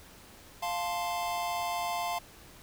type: chord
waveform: square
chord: F major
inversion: none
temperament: equal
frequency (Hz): 698.5 / 880 / 1046.5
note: F5 / A5 / C6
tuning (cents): 0 / 0 / 0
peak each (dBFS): -34 / -37 / -38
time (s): 0.62-2.19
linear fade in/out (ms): 10
effects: pink hiss -53 dBFS RMS until 2.62 s